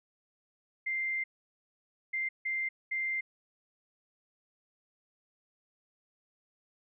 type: tone bursts at uneven times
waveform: sine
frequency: 2093 Hz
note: C7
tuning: in tune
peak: -30 dBFS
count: 4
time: 0.86-1.24 / 2.13-2.29 / 2.45-2.69 / 2.91-3.21 s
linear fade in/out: 10 ms
effects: none